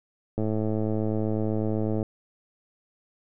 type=click train; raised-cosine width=2 ms; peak=-15 dBFS; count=179; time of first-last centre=0.38-2.028 s; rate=108 Hz; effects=none